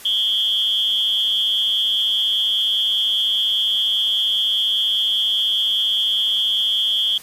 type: tone with amplitude modulation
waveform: sine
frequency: 3255 Hz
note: G#7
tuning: 36 cents flat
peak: -12 dBFS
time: 0.05-7.18 s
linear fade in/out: 5 ms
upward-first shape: sine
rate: 215 Hz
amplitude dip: 95%
effects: white hiss -40 dBFS RMS until 7.22 s + resampled to 32000 Hz